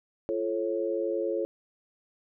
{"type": "tone cluster", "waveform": "sine", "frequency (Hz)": [343.6, 434.9, 546], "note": ["F4", "A4", "C#5"], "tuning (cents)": [-28, -20, -26], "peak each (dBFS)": -31, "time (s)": [0.29, 1.45], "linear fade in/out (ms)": 0, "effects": []}